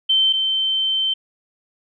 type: tone pair in turn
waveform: sine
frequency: 3100 / 3100 Hz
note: G7 / G7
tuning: -20 / -20 cents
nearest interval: unison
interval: 0 cents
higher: neither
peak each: -13 / -17 dBFS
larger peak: first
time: 0.09-0.33 / 0.33-1.14 s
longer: second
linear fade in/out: 10 ms
effects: none